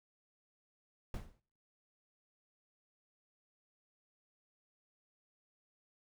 brown noise with exponential decay, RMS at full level -37 dBFS, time 1.14-1.4 s, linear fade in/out 2 ms, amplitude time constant 56 ms, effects noise-tail reverb RT60 0.5 s tail -24 dB re dry

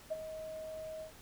sine tone with ADSR envelope, 631 Hz, D#5, 24 cents sharp, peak -31 dBFS, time 0.1-1.12 s, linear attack 20 ms, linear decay 25 ms, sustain -10 dB, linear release 99 ms, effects pink hiss -56 dBFS RMS until 1.21 s

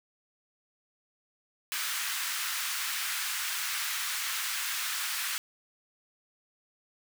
pink high-pass noise, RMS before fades -33 dBFS, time 1.72-5.38 s, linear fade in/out 0 ms, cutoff 1300 Hz, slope 24 dB/octave, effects none

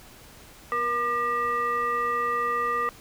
sine tone with frequency modulation, 1200 Hz, D6, 37 cents sharp, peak -23 dBFS, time 0.72-2.89 s, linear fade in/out 0 ms, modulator 724 Hz, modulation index 0.79, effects pink hiss -49 dBFS RMS until 3 s

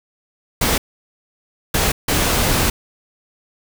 pink noise bursts at uneven times, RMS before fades -17 dBFS, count 3, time 0.61-0.78 / 1.74-1.92 / 2.08-2.7 s, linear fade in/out 5 ms, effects none

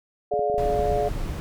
sine chord, D diminished, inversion second, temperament just, 422.9 / 587.3 / 704.8 Hz, Ab4 / D5 / F5, +31 / 0 / +16 cents, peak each -25 / -26 / -25 dBFS, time 0.31-1.09 s, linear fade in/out 10 ms
clicks, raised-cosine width 2 ms, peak -23 dBFS, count 10, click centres 0.338 / 0.393 / 0.499 / 0.543 / 0.657 / 0.691 / 0.74 / 0.793 / 0.855 / 0.901 s
brown noise, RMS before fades -29 dBFS, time 0.58-1.4 s, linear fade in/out 0 ms
effects none

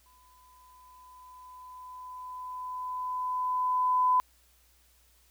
sine tone with exponential growth, 1006 Hz, B5, 32 cents sharp, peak -20 dBFS, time 0.06-4.2 s, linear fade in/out 0 ms, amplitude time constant 900 ms, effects added 60 Hz sine -65 dBFS peak until 5.3 s + white hiss -65 dBFS RMS until 5.3 s

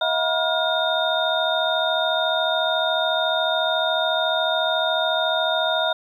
sine tone cluster, 643 / 717 / 966 / 1419 / 3664 Hz, E5 / F5 / B5 / F6 / A#7, -43 / +45 / -39 / +27 / -31 cents, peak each -23 / -27 / -29 / -26 / -24 dBFS, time 0.01-5.93 s, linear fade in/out 5 ms, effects 9-bit

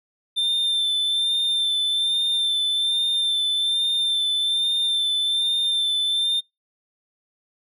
triangle tone with vibrato, 3569 Hz, A7, 24 cents sharp, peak -18 dBFS, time 0.36-6.41 s, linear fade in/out 20 ms, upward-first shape sine, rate 1.2 Hz, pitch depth 25 cents each way, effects noise-tail reverb RT60 0.2 s tail -26 dB re dry

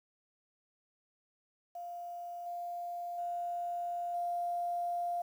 sine tone with level steps, 698.5 Hz, F5, in tune, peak -40 / -37 / -34 / -32 dBFS, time 1.75-5.22 s, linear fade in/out 5 ms, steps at 2.46 / 3.18 / 4.14 s, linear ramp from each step 5 ms, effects 10-bit

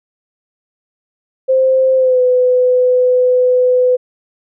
sine tone with pitch glide, 523.3 to 502 Hz, C5 to B4, 0 to +28 cents, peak -8 dBFS, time 1.48-3.97 s, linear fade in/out 20 ms, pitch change -72 cents, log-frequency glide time 1.96-2.21 s, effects none

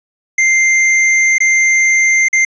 square tone with dropouts, 2093 Hz, C7, in tune, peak -9 dBFS, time 0.38-2.45 s, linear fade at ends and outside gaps 5 ms, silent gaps 1.383-1.403 / 2.285-2.329 s, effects resampled to 16000 Hz + 8-bit

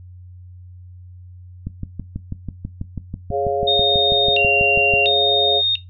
click train, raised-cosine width 5 ms, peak -14 dBFS, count 21, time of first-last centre 1.67-4.938 s, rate 6.12 Hz
sine chord, Db major, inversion second, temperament equal, 415.3 / 554.4 / 698.5 Hz, Ab4 / Db5 / F5, 0 / 0 / 0 cents, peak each -22 / -22 / -22 dBFS, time 3.3-5.62 s, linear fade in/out 50 ms
sine tone with vibrato, 3195 Hz, G7, 32 cents sharp, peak -14 dBFS, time 3.67-5.76 s, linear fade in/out 10 ms, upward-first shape square, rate 0.72 Hz, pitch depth 250 cents each way
effects noise-tail reverb RT60 0.2 s tail -17 dB re dry + added 90 Hz sine -37 dBFS peak until 5.89 s

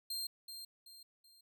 sawtooth tone with echo, 4186 Hz, C8, in tune, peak -35 dBFS, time 0.1-0.27 s, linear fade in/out 5 ms, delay 380 ms, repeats 3, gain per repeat -8 dB, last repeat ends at 1.41 s, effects none

